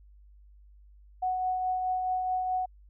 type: tone with tremolo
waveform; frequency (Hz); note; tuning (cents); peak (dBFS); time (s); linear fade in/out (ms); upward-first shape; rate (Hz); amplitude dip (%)
sine; 740; F#5; 0; -25; 1.22-2.66; 10; triangle; 4.7; 35
effects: added 50 Hz sine -52 dBFS peak until 2.89 s